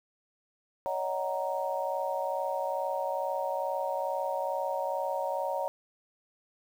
sine chord, D# minor seventh, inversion third, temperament just, 560 / 622.3 / 746.7 / 933.4 Hz, C#5 / D#5 / F#5 / A#5, +18 / 0 / +16 / +2 cents, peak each -33 / -36 / -36 / -34 dBFS, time 0.86-5.68 s, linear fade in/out 0 ms, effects 9-bit

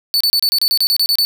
45% pulse tone bursts, 4485 Hz, C#8, 19 cents sharp, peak -11 dBFS, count 12, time 0.14-1.25 s, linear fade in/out 0 ms, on 65 ms, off 30 ms, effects none

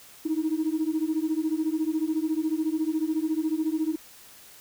sine beating tone pair, 308.2 / 322.2 Hz, D#4 / E4, -16 / -39 cents, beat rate 14 Hz, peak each -26 dBFS, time 0.25-3.96 s, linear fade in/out 10 ms, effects tanh soft clip ceiling -18 dBFS + white hiss -50 dBFS RMS until 4.6 s

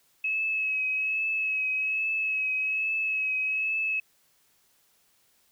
sine tone with vibrato, 2574 Hz, E7, 42 cents flat, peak -25 dBFS, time 0.24-4 s, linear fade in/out 5 ms, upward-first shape triangle, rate 1.2 Hz, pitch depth 30 cents each way, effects white hiss -66 dBFS RMS until 5.51 s

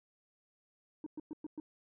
sine tone bursts, 307 Hz, D#4, 23 cents flat, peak -36 dBFS, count 5, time 1.04-1.6 s, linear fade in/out 2 ms, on 24 ms, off 110 ms, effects tanh soft clip ceiling -38 dBFS

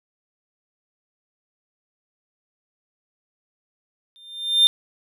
triangle tone with exponential growth, 3600 Hz, A7, 39 cents sharp, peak -7 dBFS, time 4.16-4.67 s, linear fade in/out 0 ms, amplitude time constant 110 ms, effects none

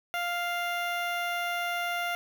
15% pulse tone with notch filter, 698.5 Hz, F5, in tune, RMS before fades -31 dBFS, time 0.14-2.15 s, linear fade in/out 0 ms, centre 7600 Hz, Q 0.98, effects none

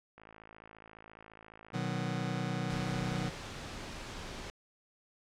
click train, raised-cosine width 0.5 ms, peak -37 dBFS, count 134, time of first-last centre 0.18-2.62 s, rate 54.5 Hz
sawtooth chord, B major, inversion none, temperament just, 123.47 / 154.34 / 185.21 Hz, B2 / D#3 / F#3, 0 / -14 / +2 cents, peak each -33 dBFS, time 1.73-3.3 s, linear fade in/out 20 ms
pink noise, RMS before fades -43 dBFS, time 2.7-4.5 s, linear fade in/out 0 ms
effects low-pass 6000 Hz 12 dB/octave

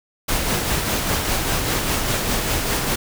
pink noise with tremolo, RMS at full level -20 dBFS, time 0.28-2.96 s, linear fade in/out 10 ms, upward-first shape sine, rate 5 Hz, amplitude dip 35%, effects none

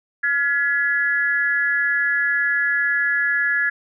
sine tone with amplitude modulation, 1693 Hz, G#6, 33 cents sharp, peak -13 dBFS, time 0.23-3.7 s, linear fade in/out 10 ms, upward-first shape sine, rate 282 Hz, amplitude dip 85%, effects none

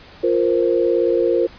sine chord, F suspended fourth, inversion none, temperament just, 349.2 / 465.6 / 523.8 Hz, F4 / Bb4 / C5, 0 / -2 / +2 cents, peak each -18 / -18 / -20 dBFS, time 0.23-1.47 s, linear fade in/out 10 ms, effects pink hiss -43 dBFS RMS until 1.58 s + resampled to 11025 Hz

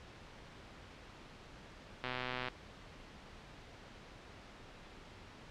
click train, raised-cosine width 0.3 ms, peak -22 dBFS, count 57, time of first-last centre 2.04-2.484 s, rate 126 Hz, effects pink hiss -54 dBFS RMS until 5.5 s + low-pass 4000 Hz 12 dB/octave

